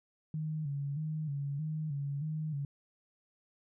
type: tone with vibrato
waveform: sine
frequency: 148.2 Hz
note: D3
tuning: 16 cents sharp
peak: -33 dBFS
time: 0.34-2.65 s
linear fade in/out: 2 ms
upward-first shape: square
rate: 1.6 Hz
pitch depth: 82 cents each way
effects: none